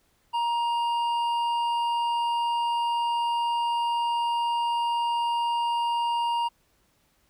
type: tone with hard clipping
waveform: sine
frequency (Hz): 941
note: A#5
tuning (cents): +16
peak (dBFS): -25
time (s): 0.33-6.49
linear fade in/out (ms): 20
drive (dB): 7
effects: pink hiss -67 dBFS RMS until 7.29 s